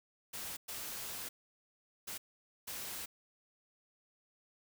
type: noise bursts at uneven times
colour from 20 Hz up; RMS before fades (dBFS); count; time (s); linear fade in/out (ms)
white; -43; 4; 0.33-0.57 / 0.68-1.29 / 2.07-2.18 / 2.67-3.06; 10
effects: none